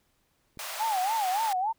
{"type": "click", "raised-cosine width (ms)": 3, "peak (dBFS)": -35, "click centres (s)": 0.573}
{"type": "high-pass noise", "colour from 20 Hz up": "pink", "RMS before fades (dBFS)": -37, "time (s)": [0.59, 1.53], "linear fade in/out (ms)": 2, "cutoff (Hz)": 600, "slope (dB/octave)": 48}
{"type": "tone with vibrato", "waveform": "sine", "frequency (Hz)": 814, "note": "G#5", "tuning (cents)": -35, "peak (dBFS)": -25, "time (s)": [0.79, 1.73], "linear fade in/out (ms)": 20, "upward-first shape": "sine", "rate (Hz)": 3.5, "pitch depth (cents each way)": 190}
{"effects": ["pink hiss -71 dBFS RMS until 1.78 s"]}